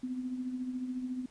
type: tone with tremolo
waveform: sine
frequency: 253.6 Hz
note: B3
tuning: 46 cents sharp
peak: -31 dBFS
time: 0.03-1.26 s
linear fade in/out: 5 ms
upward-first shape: triangle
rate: 14 Hz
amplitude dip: 60%
effects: pink hiss -62 dBFS RMS until 1.3 s + resampled to 22050 Hz

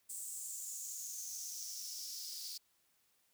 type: noise with high-pass filter sweep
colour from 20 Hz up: white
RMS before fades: -45 dBFS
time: 0.09-2.58 s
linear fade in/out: 10 ms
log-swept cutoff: 8100 to 4700 Hz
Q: 5.4
effects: white hiss -75 dBFS RMS until 3.33 s

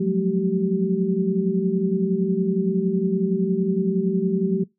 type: tone cluster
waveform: sine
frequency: 178.2 / 189 / 215.5 / 385.2 Hz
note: F3 / F#3 / A3 / G4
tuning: +35 / +37 / -36 / -30 cents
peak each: -24 / -23 / -26 / -24 dBFS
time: 0-4.64 s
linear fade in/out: 10 ms
effects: noise-tail reverb RT60 0.2 s tail -24 dB re dry

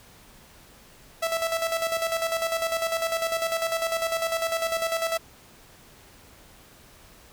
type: tone with tremolo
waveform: sawtooth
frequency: 659.3 Hz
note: E5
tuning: in tune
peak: -19 dBFS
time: 1.22-5.18 s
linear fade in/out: 10 ms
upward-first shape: square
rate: 10 Hz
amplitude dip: 55%
effects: pink hiss -52 dBFS RMS until 7.32 s

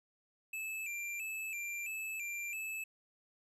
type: tone with vibrato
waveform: square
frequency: 2489 Hz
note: D#7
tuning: in tune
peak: -39 dBFS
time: 0.53-2.84 s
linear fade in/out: 5 ms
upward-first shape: square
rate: 1.5 Hz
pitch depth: 84 cents each way
effects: resampled to 32000 Hz + 13-bit

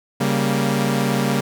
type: chord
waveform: sawtooth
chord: G diminished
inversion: second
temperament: equal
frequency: 138.59 / 196 / 233.1 Hz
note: Db3 / G3 / Bb3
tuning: 0 / 0 / 0 cents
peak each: -18 dBFS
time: 0.2-1.41 s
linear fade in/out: 10 ms
effects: none

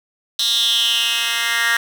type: tone with high-pass filter sweep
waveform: 10% pulse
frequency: 232.7 Hz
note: A#3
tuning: 3 cents flat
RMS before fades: -18 dBFS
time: 0.39-1.77 s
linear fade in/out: 2 ms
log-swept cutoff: 4000 to 1800 Hz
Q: 5.4
effects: none

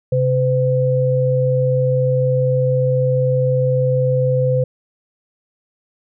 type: tone pair together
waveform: sine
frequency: 132.6 / 508.6 Hz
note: C3 / C5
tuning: +23 / -49 cents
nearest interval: octave + major seventh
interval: 2328 cents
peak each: -16 dBFS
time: 0.12-4.64 s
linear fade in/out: 5 ms
effects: none

